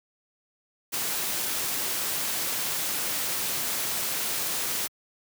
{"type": "noise", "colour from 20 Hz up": "white", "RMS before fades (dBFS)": -29, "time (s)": [0.92, 4.88], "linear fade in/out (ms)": 20, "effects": ["high-pass 100 Hz 12 dB/octave"]}